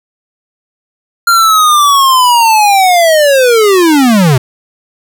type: linear sweep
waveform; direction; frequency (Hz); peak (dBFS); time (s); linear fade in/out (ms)
square; down; 1395 to 119.7; -5; 1.27-4.38; 5
effects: none